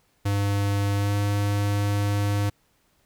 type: tone with pitch glide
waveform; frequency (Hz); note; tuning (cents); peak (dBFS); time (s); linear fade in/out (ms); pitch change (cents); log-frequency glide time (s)
square; 100.7 to 101.87; G2 to G#2; +47 to -33; -22; 0.25-2.5; 10; +20; 0.96-1.15
effects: pink hiss -66 dBFS RMS until 3.05 s